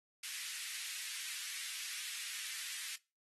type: high-pass noise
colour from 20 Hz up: pink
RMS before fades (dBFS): -44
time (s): 0.23-2.96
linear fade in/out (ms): 5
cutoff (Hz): 1900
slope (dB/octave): 24
effects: noise-tail reverb RT60 0.3 s tail -23 dB re dry + AAC 32 kbps